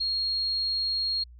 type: tone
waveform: sine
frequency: 4270 Hz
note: C8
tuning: 34 cents sharp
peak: -25 dBFS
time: 0-1.24 s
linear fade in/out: 10 ms
effects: added 60 Hz sine -46 dBFS peak until 1.39 s